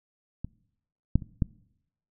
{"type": "clicks", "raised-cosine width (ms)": 5, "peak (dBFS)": [-21, -8, -26, -11], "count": 4, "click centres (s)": [0.446, 1.156, 1.222, 1.422], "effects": ["noise-tail reverb RT60 0.8 s tail -23 dB re dry"]}